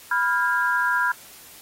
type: chord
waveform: sine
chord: F diminished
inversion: second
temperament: equal with one note detuned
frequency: 987.8 / 1396.9 / 1628 Hz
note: Cb6 / F6 / Ab6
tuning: 0 / 0 / -35 cents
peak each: -24 / -23 / -23 dBFS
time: 0.11-1.12 s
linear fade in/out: 5 ms
effects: white hiss -46 dBFS RMS until 1.61 s + AAC 48 kbps